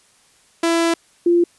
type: tone pair in turn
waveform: sawtooth / sine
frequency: 334 / 345.6 Hz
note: E4 / F4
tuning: +23 / -18 cents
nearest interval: minor second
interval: 59 cents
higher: second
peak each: -11 dBFS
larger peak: neither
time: 0.63-0.94 / 1.26-1.44 s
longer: first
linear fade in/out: 5 ms
effects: white hiss -55 dBFS RMS until 1.58 s + resampled to 24000 Hz